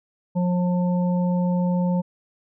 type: harmonic tone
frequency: 178.6 Hz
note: F3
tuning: 39 cents sharp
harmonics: 1 / 3 / 5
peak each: -19 / -29 / -33 dBFS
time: 0.35-2.02 s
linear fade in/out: 20 ms
effects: none